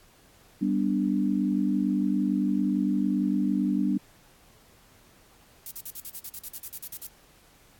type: chord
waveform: sine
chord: G major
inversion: none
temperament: equal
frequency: 196 / 246.9 / 293.7 Hz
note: G3 / B3 / D4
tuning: 0 / 0 / 0 cents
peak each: -26 / -28 / -27 dBFS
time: 0.61-3.98 s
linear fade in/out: 10 ms
type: noise bursts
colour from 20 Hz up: violet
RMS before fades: -36 dBFS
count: 15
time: 5.66-7.068 s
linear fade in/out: 2 ms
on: 50 ms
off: 47 ms
effects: pink hiss -58 dBFS RMS until 7.79 s + AAC 64 kbps